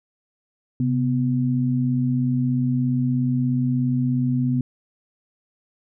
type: tone pair together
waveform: sine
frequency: 131.8 / 248.7 Hz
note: C3 / B3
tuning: +13 / +12 cents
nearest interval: major seventh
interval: 1099 cents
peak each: -21 dBFS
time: 0.8-4.61 s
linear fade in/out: 2 ms
effects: none